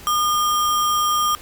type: tone with sample-and-hold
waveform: sine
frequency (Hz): 1212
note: D#6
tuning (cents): -46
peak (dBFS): -16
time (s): 0.07-1.35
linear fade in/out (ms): 0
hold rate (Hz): 4410
effects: pink hiss -41 dBFS RMS until 1.41 s